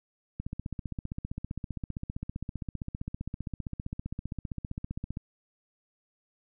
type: click train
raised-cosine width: 5 ms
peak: -22 dBFS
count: 74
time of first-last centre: 0.4-5.171 s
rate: 15.3 Hz
effects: none